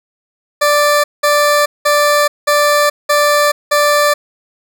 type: tone bursts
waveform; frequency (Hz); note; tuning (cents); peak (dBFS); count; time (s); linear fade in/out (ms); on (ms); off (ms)
20% pulse; 587.3; D5; 0; -4; 6; 0.61-4.14; 10; 430; 190
effects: none